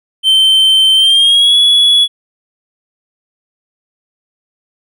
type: tone with pitch glide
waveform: triangle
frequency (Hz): 3104 to 3385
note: G7 to G#7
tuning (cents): -18 to +32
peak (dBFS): -4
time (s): 0.23-2.08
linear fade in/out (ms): 50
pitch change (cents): +150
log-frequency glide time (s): 0.95-1.57
effects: none